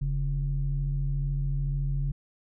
sine tone pair together, 42 / 139.7 Hz, E1 / C#3, +33 / +14 cents, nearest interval octave + major sixth, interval 2081 cents, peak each -27 dBFS, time 0.01-2.12 s, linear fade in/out 10 ms, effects tanh soft clip ceiling -19 dBFS

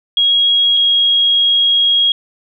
sine tone pair in turn, 3298 / 3286 Hz, G#7 / G#7, -13 / -19 cents, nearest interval unison, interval 6 cents, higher first, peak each -9 dBFS, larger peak neither, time 0.17-0.77 / 0.77-2.12 s, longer second, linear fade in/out 2 ms, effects none

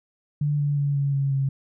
sine tone with pitch steps, 146.83 / 144.64 / 142.49 / 140.36 / 138.27 / 136.21 Hz, D3 / D3 / C#3 / C#3 / C#3 / C#3, 0 / -26 / +48 / +22 / -4 / -30 cents, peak -20 dBFS, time 0.41-1.49 s, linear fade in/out 5 ms, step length 180 ms, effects none

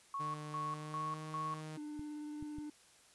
sine tone with tremolo, 1105 Hz, C#6, 6 cents flat, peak -37 dBFS, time 0.14-1.61 s, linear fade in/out 2 ms, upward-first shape square, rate 2.5 Hz, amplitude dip 80%
sawtooth tone with pitch glide, 150.8 to 155.4 Hz, D3 to D#3, +46 to -2 cents, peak -40 dBFS, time 0.19-1.78 s, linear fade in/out 20 ms, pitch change +52 cents, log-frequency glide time 0.66-1.2 s
triangle tone with vibrato, 299 Hz, D4, 31 cents sharp, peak -40 dBFS, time 1.77-2.7 s, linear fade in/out 5 ms, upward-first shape sine, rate 18 Hz, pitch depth 11 cents each way
clicks, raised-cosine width 5 ms, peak -36 dBFS, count 3, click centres 1.994 / 2.426 / 2.585 s
effects white hiss -64 dBFS RMS until 3.14 s + resampled to 24000 Hz

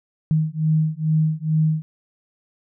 sine beating tone pair, 155.56 / 157.86 Hz, D#3 / D#3, 0 / +25 cents, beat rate 2.3 Hz, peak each -20 dBFS, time 0.31-1.82 s, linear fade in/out 0 ms, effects none

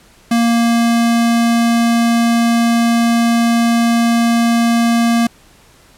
square tone, 233.1 Hz, A#3, in tune, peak -11 dBFS, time 0.31-5.27 s, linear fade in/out 5 ms, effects pink hiss -47 dBFS RMS until 5.97 s + low-pass 12000 Hz 12 dB/octave

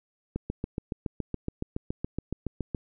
click train, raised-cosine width 3 ms, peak -17 dBFS, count 18, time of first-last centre 0.36-2.748 s, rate 7.12 Hz, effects none

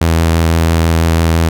sawtooth tone with vibrato, 82.3 Hz, E2, 2 cents flat, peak -5 dBFS, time 0.01-1.49 s, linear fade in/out 5 ms, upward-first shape sine, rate 6 Hz, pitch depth 14 cents each way, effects none

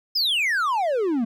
triangle exponential sweep, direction down, 5274 to 216.8 Hz, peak -18 dBFS, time 0.15-1.25 s, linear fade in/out 10 ms, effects none

